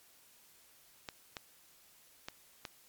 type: clicks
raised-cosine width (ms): 0.2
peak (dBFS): -23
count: 4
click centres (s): 1.088 / 1.368 / 2.285 / 2.652
effects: white hiss -63 dBFS RMS until 2.88 s + MP3 96 kbps